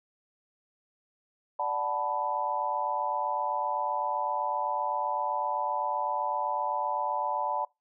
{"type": "chord", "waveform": "sine", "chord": "B minor seventh", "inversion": "first", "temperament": "equal", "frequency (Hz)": [587.3, 740, 880, 987.8], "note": ["D5", "F#5", "A5", "B5"], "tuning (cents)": [0, 0, 0, 0], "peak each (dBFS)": [-35, -35, -31, -32], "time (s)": [1.59, 7.65], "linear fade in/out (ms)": 5, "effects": ["noise-tail reverb RT60 0.2 s tail -23 dB re dry"]}